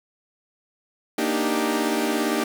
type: chord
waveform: sawtooth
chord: Eb major seventh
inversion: second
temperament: equal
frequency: 233.1 / 293.7 / 311.1 / 392 Hz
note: Bb3 / D4 / Eb4 / G4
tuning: 0 / 0 / 0 / 0 cents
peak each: -23 dBFS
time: 1.18-2.44 s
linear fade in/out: 5 ms
effects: 7-bit